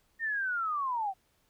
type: linear sweep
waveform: sine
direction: down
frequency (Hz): 1848 to 739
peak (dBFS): -29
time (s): 0.19-1.14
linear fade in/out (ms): 50
effects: pink hiss -71 dBFS RMS until 1.49 s